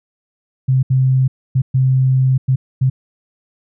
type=tone bursts at uneven times; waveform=sine; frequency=130.81 Hz; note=C3; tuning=in tune; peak=-10 dBFS; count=6; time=0.68-0.83 / 0.9-1.28 / 1.55-1.62 / 1.74-2.38 / 2.48-2.56 / 2.81-2.9 s; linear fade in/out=10 ms; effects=none